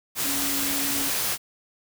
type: tone in noise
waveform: sine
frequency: 279.1 Hz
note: C#4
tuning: 12 cents sharp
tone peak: -32 dBFS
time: 0.22-1.12 s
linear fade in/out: 50 ms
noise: white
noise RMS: -26 dBFS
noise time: 0.15-1.38 s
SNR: -9 dB
effects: none